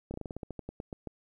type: slowing click train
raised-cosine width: 2 ms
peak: -25 dBFS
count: 14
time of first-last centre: 0.11-1.073 s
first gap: 30 ms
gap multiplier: 1.14
effects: 11-bit